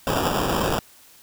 blue noise with sample-and-hold, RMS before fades -23 dBFS, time 0.07-0.79 s, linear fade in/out 0 ms, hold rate 2100 Hz, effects white hiss -51 dBFS RMS until 1.22 s

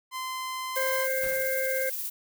sawtooth tone, 1034 Hz, C6, 21 cents flat, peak -28 dBFS, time 0.11-1.08 s, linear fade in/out 50 ms
violet noise with tremolo, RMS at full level -32 dBFS, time 0.75-2.1 s, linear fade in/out 10 ms, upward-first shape sine, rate 17 Hz, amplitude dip 30%
harmonic tone, 528 Hz, C5, 16 cents sharp, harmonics 1 / 3 / 4, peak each -28 / -33 / -34 dBFS, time 0.76-1.9 s, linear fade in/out 10 ms
pink noise with exponential decay, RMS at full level -42 dBFS, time 1.23-1.88 s, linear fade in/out 0 ms, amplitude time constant 140 ms
effects none

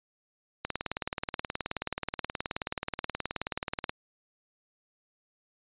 click train, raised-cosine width 0.3 ms, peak -15 dBFS, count 62, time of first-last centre 0.65-3.895 s, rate 18.8 Hz, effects resampled to 8000 Hz

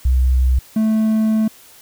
sine / triangle tone pair in turn, 63.9 / 218.8 Hz, C2 / A3, -40 / -9 cents, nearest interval octave + major sixth, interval 2131 cents, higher second, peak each -11 dBFS, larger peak neither, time 0.05-0.59 / 0.76-1.48 s, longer second, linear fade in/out 5 ms, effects white hiss -45 dBFS RMS until 1.81 s

